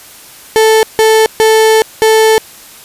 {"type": "tone bursts at uneven times", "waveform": "35% pulse", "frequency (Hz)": 440, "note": "A4", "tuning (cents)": 0, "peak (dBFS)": -3, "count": 4, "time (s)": [[0.56, 0.83], [0.99, 1.26], [1.4, 1.82], [2.02, 2.38]], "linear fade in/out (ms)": 0, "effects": ["white hiss -35 dBFS RMS until 2.84 s", "resampled to 32000 Hz"]}